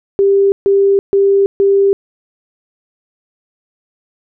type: tone bursts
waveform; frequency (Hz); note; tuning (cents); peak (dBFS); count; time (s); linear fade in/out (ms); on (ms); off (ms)
sine; 395.5; G4; +15; -7; 4; 0.19-1.93; 0; 330; 140
effects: none